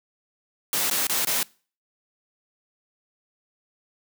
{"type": "noise with dropouts", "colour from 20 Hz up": "white", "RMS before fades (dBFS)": -24, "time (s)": [0.73, 1.43], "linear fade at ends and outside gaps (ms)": 1, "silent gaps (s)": [[0.899, 0.911], [1.069, 1.096], [1.249, 1.271]], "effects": ["noise-tail reverb RT60 0.4 s tail -24 dB re dry", "high-pass 150 Hz 12 dB/octave"]}